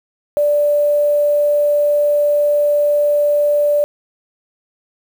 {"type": "tone with quantisation", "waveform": "sine", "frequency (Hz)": 586, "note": "D5", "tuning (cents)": -4, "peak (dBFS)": -11, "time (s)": [0.37, 3.84], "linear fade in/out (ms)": 0, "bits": 6, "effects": []}